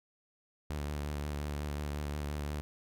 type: tone with vibrato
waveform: sawtooth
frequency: 73.42 Hz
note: D2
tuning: in tune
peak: -31 dBFS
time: 0.7-2.61 s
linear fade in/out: 0 ms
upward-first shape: sine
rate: 5.6 Hz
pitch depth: 29 cents each way
effects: none